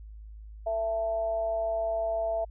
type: tone with amplitude modulation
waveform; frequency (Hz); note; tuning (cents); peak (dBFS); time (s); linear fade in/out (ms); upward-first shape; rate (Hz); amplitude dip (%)
sine; 667; E5; +20; -24; 0.66-2.45; 10; sine; 220; 50
effects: added 53 Hz sine -42 dBFS peak until 2.5 s